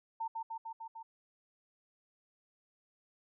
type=tone with echo; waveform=sine; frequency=904 Hz; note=A5; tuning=47 cents sharp; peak=-34 dBFS; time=0.2-0.28 s; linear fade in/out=10 ms; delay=150 ms; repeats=5; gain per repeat=-2 dB; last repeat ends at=1.03 s; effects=none